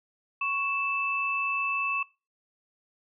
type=tone pair together; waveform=sine; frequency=1108.7 / 2637 Hz; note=C#6 / E7; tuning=0 / 0 cents; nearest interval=octave + minor third; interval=1500 cents; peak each=-30 / -28 dBFS; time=0.41-2.03 s; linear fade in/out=5 ms; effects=noise-tail reverb RT60 0.3 s tail -22 dB re dry